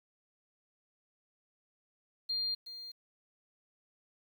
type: tone with echo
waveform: sine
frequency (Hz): 4200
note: C8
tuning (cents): +6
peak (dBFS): -31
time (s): 2.29-2.55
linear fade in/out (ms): 10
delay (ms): 370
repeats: 1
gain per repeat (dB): -12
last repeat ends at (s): 2.92
effects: 10-bit